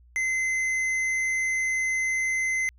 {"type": "tone with hard clipping", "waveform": "triangle", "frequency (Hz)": 2057, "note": "C7", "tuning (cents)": -30, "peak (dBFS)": -25, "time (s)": [0.16, 2.69], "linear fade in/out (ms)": 0, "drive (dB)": 11, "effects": ["added 60 Hz sine -52 dBFS peak until 2.78 s"]}